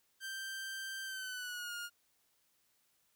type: tone with pitch glide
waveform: sawtooth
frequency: 1568 to 1421.3 Hz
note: G6 to F6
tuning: 0 to +30 cents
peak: -37 dBFS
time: 0.2-1.9 s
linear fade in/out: 50 ms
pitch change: -170 cents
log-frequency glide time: 1.04-1.74 s
effects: white hiss -75 dBFS RMS until 3.15 s